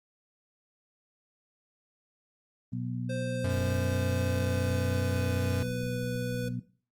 harmonic tone, 61 Hz, B1, 21 cents flat, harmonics 2 / 3 / 4, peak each -34 / -36 / -37 dBFS, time 2.72-6.6 s, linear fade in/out 10 ms
square tone with pitch glide, 523.3 to 493.9 Hz, C5 to B4, 0 to 0 cents, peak -35 dBFS, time 3.09-6.49 s, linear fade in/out 10 ms, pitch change -100 cents, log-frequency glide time 3.3-5.99 s
square tone, 92.9 Hz, F#2, 7 cents sharp, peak -30 dBFS, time 3.44-5.63 s, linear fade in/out 5 ms
effects noise-tail reverb RT60 0.4 s tail -17 dB re dry + Opus 32 kbps

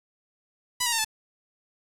5% pulse tone with pitch steps, 989 / 949.3 / 911.1 / 874.5 Hz, B5 / A#5 / A#5 / A5, +2 / +31 / -40 / -11 cents, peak -11 dBFS, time 0.8-1.048 s, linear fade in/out 10 ms, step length 62 ms, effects low-pass 12000 Hz 12 dB/octave + 7-bit

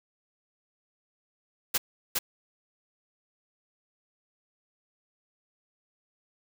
white noise with echo, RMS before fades -25 dBFS, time 1.74-1.78 s, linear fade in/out 10 ms, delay 410 ms, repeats 1, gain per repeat -2 dB, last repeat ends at 2.19 s, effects none

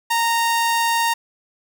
sawtooth tone, 926 Hz, A#5, 12 cents flat, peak -13 dBFS, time 0.1-1.14 s, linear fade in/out 10 ms, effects 8-bit

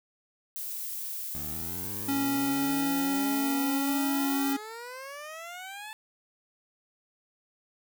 violet noise, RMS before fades -36 dBFS, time 0.56-4.53 s, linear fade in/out 0 ms
15% pulse exponential sweep, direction up, 70.8 to 880 Hz, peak -33 dBFS, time 1.35-5.93 s, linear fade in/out 0 ms
square tone, 276.9 Hz, C#4, 2 cents flat, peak -27 dBFS, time 2.08-4.57 s, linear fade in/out 10 ms
effects none

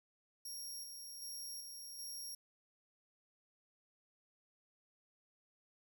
20% pulse tone with tremolo, 5588 Hz, F8, in tune, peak -39 dBFS, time 0.45-2.35 s, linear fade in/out 5 ms, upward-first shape square, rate 1.3 Hz, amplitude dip 35%, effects none

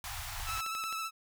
pink band-stop noise, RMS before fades -40 dBFS, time 0.04-0.61 s, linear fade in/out 2 ms, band 120 to 680 Hz, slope 96 dB/octave
click train, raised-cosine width 0.2 ms, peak -27 dBFS, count 7, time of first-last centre 0.4-0.926 s, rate 11.4 Hz
sawtooth tone with vibrato, 1313 Hz, E6, 7 cents flat, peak -31 dBFS, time 0.45-1.11 s, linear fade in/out 50 ms, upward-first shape sine, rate 15 Hz, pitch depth 26 cents each way
effects none

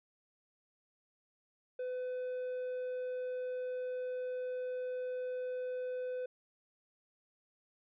triangle tone, 504 Hz, B4, 35 cents sharp, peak -34 dBFS, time 1.79-6.26 s, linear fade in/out 5 ms, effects resampled to 8000 Hz

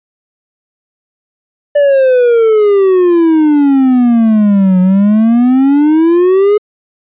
triangle exponential two-way sweep, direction down then up, 587.3 to 181.5 to 423.9 Hz, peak -3 dBFS, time 1.75-6.58 s, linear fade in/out 10 ms, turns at 4.8 s, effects resampled to 8000 Hz

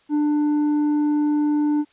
sine tone with tanh clipping, 296.9 Hz, D4, 19 cents sharp, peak -18 dBFS, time 0.09-1.85 s, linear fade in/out 50 ms, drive 5 dB, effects white hiss -59 dBFS RMS until 1.92 s + resampled to 8000 Hz

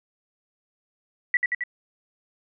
sine tone with echo, 1954 Hz, B6, 19 cents flat, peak -16 dBFS, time 1.34-1.37 s, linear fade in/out 2 ms, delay 89 ms, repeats 3, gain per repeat -3 dB, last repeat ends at 1.637 s, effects none

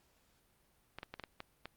clicks, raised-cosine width 0.3 ms, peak -27 dBFS, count 7, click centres 0.986 / 1.031 / 1.14 / 1.197 / 1.238 / 1.404 / 1.656 s, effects pink hiss -72 dBFS RMS until 1.76 s + Opus 48 kbps

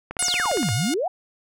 click train, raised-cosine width 0.5 ms, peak -16 dBFS, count 11, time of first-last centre 0.11-0.688 s, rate 17.3 Hz
sine exponential two-way sweep, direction down then up, 11250 to 98 to 794 Hz, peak -21 dBFS, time 0.19-1.08 s, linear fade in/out 5 ms, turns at 0.73 s
5% pulse tone with vibrato, 717 Hz, F5, 45 cents sharp, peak -14 dBFS, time 0.19-0.94 s, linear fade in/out 2 ms, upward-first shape triangle, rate 5.6 Hz, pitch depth 12 cents each way
effects none

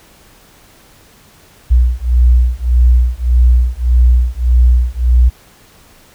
sine beating tone pair, 60.1 / 61.8 Hz, B1 / B1, -46 / +2 cents, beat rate 1.7 Hz, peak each -10 dBFS, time 1.7-5.3 s, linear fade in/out 20 ms, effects pink hiss -45 dBFS RMS until 6.14 s

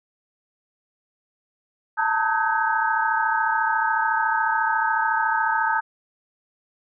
sine tone cluster, 885 / 919 / 1272 / 1532 / 1645 Hz, A5 / A#5 / D#6 / G6 / G#6, +10 / -25 / +38 / -40 / -17 cents, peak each -23 / -28 / -26 / -25 / -29 dBFS, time 1.97-5.81 s, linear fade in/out 20 ms, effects none

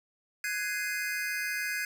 square chord, Ab dominant seventh, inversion third, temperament just, 1495.1 / 1661.2 / 2077 / 2492 Hz, Gb6 / Ab6 / C7 / Eb7, +18 / 0 / -13 / +2 cents, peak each -39 / -35 / -37 / -39 dBFS, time 0.44-1.85 s, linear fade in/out 2 ms, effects none

